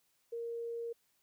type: tone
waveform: sine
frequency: 466.2 Hz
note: A#4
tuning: in tune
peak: -37 dBFS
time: 0.32-0.93 s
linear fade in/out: 10 ms
effects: white hiss -75 dBFS RMS until 1.22 s